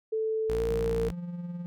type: tone with pitch glide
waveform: sine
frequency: 440 to 457.1 Hz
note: A4 to A#4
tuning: 0 to -34 cents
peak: -26 dBFS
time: 0.12-1.09 s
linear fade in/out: 10 ms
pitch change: +66 cents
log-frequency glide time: 0.52-0.65 s
type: tone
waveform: sawtooth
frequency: 58 Hz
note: A#1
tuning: 8 cents flat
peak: -28 dBFS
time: 0.49-1.12 s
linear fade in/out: 10 ms
type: tone with tremolo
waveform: triangle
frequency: 174.61 Hz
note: F3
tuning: in tune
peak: -30 dBFS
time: 0.7-1.66 s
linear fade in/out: 0 ms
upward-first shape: sine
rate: 19 Hz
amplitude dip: 45%
effects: none